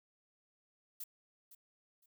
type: noise with echo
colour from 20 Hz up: violet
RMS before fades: -44 dBFS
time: 1-1.04 s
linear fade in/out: 5 ms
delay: 510 ms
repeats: 2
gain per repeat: -13 dB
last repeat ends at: 2.06 s
effects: none